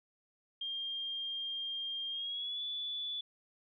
sine tone with pitch glide, 3206 to 3456 Hz, G7 to A7, +38 to -32 cents, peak -36 dBFS, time 0.61-3.21 s, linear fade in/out 5 ms, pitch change +130 cents, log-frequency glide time 2.1-2.62 s, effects none

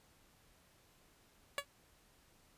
10% pulse tone with exponential decay, 566 Hz, C#5, 36 cents sharp, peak -23 dBFS, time 1.58-1.65 s, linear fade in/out 1 ms, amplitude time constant 15 ms, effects pink hiss -68 dBFS RMS until 2.57 s + resampled to 32000 Hz

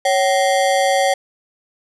square ring-modulated tone, 659.3 Hz, E5, in tune, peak -11 dBFS, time 0.05-1.14 s, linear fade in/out 5 ms, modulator 105 Hz, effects resampled to 24000 Hz + 7-bit

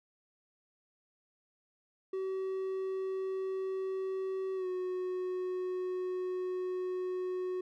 triangle tone with pitch glide, 380.6 to 367 Hz, F#4 to F#4, +49 to -14 cents, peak -31 dBFS, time 2.13-7.61 s, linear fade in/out 5 ms, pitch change -63 cents, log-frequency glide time 4.55-4.67 s, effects none

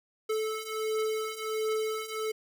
square beating tone pair, 435 / 436.4 Hz, A4 / A4, -20 / -14 cents, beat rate 1.4 Hz, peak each -35 / -32 dBFS, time 0.29-2.32 s, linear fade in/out 10 ms, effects none

